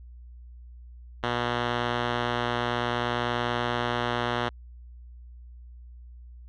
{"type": "tone with low-pass filter", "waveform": "5% pulse", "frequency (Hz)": 120.6, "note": "B2", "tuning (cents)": -41, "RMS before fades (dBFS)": -28, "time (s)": [1.23, 4.49], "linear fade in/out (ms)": 5, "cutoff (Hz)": 2800, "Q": 1.8, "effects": ["added 60 Hz sine -43 dBFS peak until 6.48 s"]}